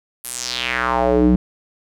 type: tone with band-pass filter sweep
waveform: square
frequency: 61.74 Hz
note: B1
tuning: in tune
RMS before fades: -18 dBFS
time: 0.24-1.36 s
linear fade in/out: 5 ms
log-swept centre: 12000 to 210 Hz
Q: 3.1
effects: none